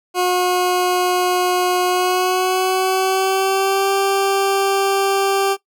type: tone with pitch glide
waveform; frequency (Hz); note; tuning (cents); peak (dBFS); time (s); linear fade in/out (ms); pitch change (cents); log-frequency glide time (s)
20% pulse; 361.5 to 391.9; F#4 to G4; -40 to 0; -10; 0.14-5.57; 50; +140; 1.86-3.91
effects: noise-tail reverb RT60 0.1 s tail -17 dB re dry